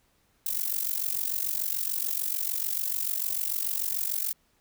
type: noise with amplitude modulation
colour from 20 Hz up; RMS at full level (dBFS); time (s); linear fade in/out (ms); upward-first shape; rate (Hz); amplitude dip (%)
violet; -26; 0.46-4.33; 5; sine; 46.8; 85
effects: pink hiss -68 dBFS RMS until 4.6 s